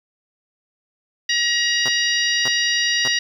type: harmonic tone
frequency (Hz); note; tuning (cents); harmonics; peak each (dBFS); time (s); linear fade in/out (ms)
950; A#5; +33; 2 / 3 / 4 / 5 / 6; -21 / -23 / -24 / -25 / -26; 1.29-3.19; 5
type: tone bursts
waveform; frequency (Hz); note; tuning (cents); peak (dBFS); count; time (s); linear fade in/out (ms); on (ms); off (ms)
5% pulse; 130.81; C3; 0; -16; 3; 1.85-3.081; 5; 37; 560
effects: 8-bit